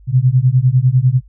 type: beating tone pair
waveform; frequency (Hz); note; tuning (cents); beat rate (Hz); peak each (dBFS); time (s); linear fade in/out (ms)
sine; 123.2 / 133.2; B2 / C3; -4 / +31; 10; -12; 0.07-1.21; 50
effects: noise-tail reverb RT60 0.1 s tail -25 dB re dry + added 50 Hz sine -40 dBFS peak until 1.28 s